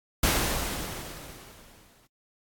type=noise with exponential decay; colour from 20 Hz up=pink; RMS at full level=-22 dBFS; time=0.23-2.07 s; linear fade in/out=5 ms; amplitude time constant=400 ms; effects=AAC 64 kbps